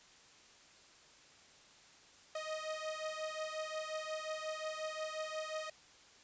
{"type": "beating tone pair", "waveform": "sawtooth", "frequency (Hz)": [622.3, 627.9], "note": ["D#5", "D#5"], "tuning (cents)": [0, 16], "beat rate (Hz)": 5.6, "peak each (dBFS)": [-38, -39], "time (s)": [2.35, 5.7], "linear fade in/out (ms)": 5, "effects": ["white hiss -61 dBFS RMS until 6.23 s", "resampled to 16000 Hz"]}